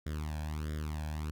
sawtooth tone with flanger, 76.4 Hz, D#2, 31 cents flat, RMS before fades -37 dBFS, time 0.06-1.31 s, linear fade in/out 5 ms, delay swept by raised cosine 0.57 to 1.23 ms, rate 1.5 Hz, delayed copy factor +0.9, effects none

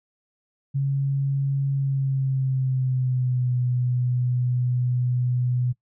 sine tone with pitch glide, 137.9 to 124.28 Hz, C#3 to B2, -9 to +11 cents, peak -20 dBFS, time 0.74-5.73 s, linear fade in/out 20 ms, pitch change -180 cents, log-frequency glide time 1.73-3.54 s, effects noise-tail reverb RT60 0.1 s tail -20 dB re dry

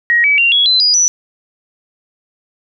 sine tone with pitch steps, 1890 / 2287 / 2767 / 3348 / 4051 / 4902 / 5931 Hz, A#6 / D7 / F7 / G#7 / B7 / D#8 / F#8, +23 / -47 / -17 / +13 / +43 / -27 / +3 cents, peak -8 dBFS, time 0.1-1.08 s, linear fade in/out 0 ms, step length 140 ms, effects none

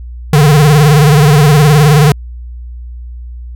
square tone with vibrato, 148.1 Hz, D3, 15 cents sharp, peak -4 dBFS, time 0.33-2.12 s, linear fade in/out 2 ms, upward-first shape sine, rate 19 Hz, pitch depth 110 cents each way, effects added 60 Hz sine -23 dBFS peak until 3.55 s

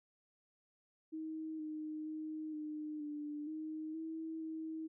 sine tone with pitch steps, 316.1 / 308.6 / 311.3 / 304.3 / 296.3 / 312.3 / 321.8 / 318.7 Hz, D#4 / D#4 / D#4 / D#4 / D4 / D#4 / E4 / D#4, +27 / -14 / +1 / -38 / +15 / +7 / -42 / +42 cents, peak -40 dBFS, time 1.12-4.88 s, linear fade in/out 20 ms, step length 470 ms, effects none

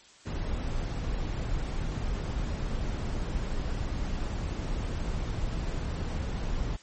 brown noise, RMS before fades -31 dBFS, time 0.25-6.77 s, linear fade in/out 20 ms, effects white hiss -55 dBFS RMS until 6.82 s + MP3 32 kbps

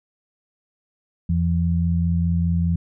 sine tone pair together, 85.15 / 170 Hz, F2 / F3, -43 / -46 cents, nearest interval octave, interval 1197 cents, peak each -20 dBFS, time 1.29-2.76 s, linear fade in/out 5 ms, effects none

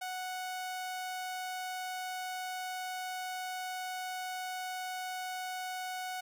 sawtooth tone, 739 Hz, F#5, 2 cents flat, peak -33 dBFS, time 0.01-6.21 s, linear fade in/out 10 ms, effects none

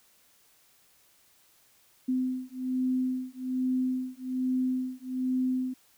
sine beating tone pair, 255.6 / 256.8 Hz, C4 / C4, -40 / -32 cents, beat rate 1.2 Hz, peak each -30 dBFS, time 2.08-5.74 s, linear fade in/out 10 ms, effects white hiss -63 dBFS RMS until 5.97 s

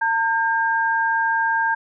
sine tone pair together, 907.4 / 1600 Hz, A#5 / G6, -47 / +35 cents, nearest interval minor seventh, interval 982 cents, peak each -20 dBFS, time 0.01-1.75 s, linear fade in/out 10 ms, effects none

